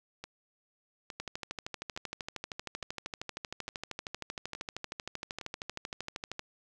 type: two click trains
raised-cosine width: 0.2 ms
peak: -24 / -20 dBFS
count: 7 / 68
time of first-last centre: 0.24-5.412 / 1.2-6.394 s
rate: 1.16 / 12.9 Hz
effects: none